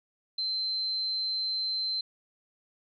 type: tone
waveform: sine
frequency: 4100 Hz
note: C8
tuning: 36 cents flat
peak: -28 dBFS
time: 0.38-2.01 s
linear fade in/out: 5 ms
effects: none